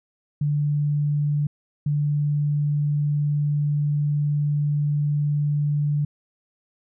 sine tone pair in turn, 146.83 / 146.83 Hz, D3 / D3, 0 / 0 cents, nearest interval unison, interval 0 cents, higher neither, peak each -19 dBFS, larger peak neither, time 0.41-1.47 / 1.86-6.05 s, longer second, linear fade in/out 5 ms, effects none

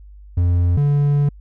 triangle tone pair in turn, 87.6 / 144.14 Hz, F2 / D3, +6 / -32 cents, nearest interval major sixth, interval 862 cents, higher second, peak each -11 dBFS, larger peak neither, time 0.37-0.77 / 0.77-1.29 s, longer second, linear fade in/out 5 ms, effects added 50 Hz sine -38 dBFS peak until 1.4 s

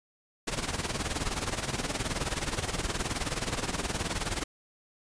pink noise with tremolo, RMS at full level -29 dBFS, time 0.47-4.44 s, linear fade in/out 10 ms, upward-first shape sine, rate 19 Hz, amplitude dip 75%, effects resampled to 22050 Hz

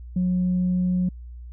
sine tone, 181.3 Hz, F#3, 35 cents flat, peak -18 dBFS, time 0.16-1.09 s, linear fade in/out 5 ms, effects tanh soft clip ceiling -16 dBFS + added 60 Hz sine -36 dBFS peak until 1.52 s

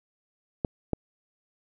clicks, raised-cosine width 2 ms, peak -12 dBFS, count 2, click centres 0.648 / 0.933 s, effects none

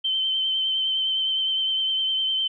sine tone with vibrato, 3095 Hz, G7, 23 cents flat, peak -21 dBFS, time 0.04-2.48 s, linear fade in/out 10 ms, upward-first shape sine, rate 9.8 Hz, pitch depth 22 cents each way, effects none

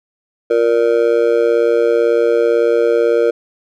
triangle tone with amplitude modulation, 468.1 Hz, A#4, 7 cents sharp, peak -4 dBFS, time 0.5-3.31 s, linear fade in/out 10 ms, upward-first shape sine, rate 118 Hz, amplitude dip 100%, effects none

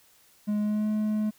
triangle tone with pitch glide, 209.1 to 213.5 Hz, G#3 to G#3, +12 to +48 cents, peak -22 dBFS, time 0.47-1.31 s, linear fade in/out 20 ms, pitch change +36 cents, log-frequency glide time 0.59-0.88 s, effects white hiss -60 dBFS RMS until 1.38 s

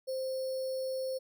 sine tone with sample-and-hold, 523.3 Hz, C5, in tune, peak -32 dBFS, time 0.07-1.19 s, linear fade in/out 20 ms, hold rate 4900 Hz, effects none

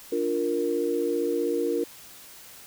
sine chord, Bb major, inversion first, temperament equal, 293.7 / 349.2 / 466.2 Hz, D4 / F4 / Bb4, 0 / 0 / 0 cents, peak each -30 / -28 / -26 dBFS, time 0.12-1.84 s, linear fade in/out 5 ms, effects white hiss -47 dBFS RMS until 2.66 s

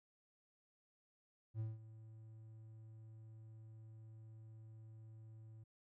triangle tone with ADSR envelope, 110.5 Hz, A2, 8 cents sharp, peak -36 dBFS, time 1.54-5.64 s, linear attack 59 ms, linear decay 180 ms, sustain -16 dB, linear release 9 ms, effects none

